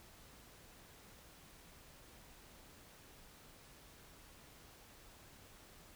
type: silence
effects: pink hiss -60 dBFS RMS until 5.95 s